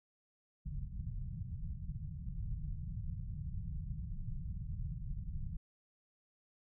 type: low-pass noise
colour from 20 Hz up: pink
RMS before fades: -41 dBFS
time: 0.65-5.57 s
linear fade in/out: 10 ms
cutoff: 170 Hz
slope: 48 dB/octave
effects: none